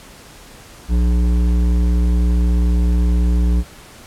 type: tone with hard clipping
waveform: sine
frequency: 59.5 Hz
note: A#1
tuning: 36 cents sharp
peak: -14 dBFS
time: 0.88-3.64 s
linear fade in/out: 50 ms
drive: 11 dB
effects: pink hiss -41 dBFS RMS until 4.06 s + low-pass 12000 Hz 12 dB/octave